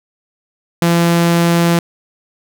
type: tone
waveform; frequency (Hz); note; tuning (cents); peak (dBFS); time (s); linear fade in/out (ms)
sawtooth; 170.1; F3; -45; -6; 0.82-1.79; 2
effects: none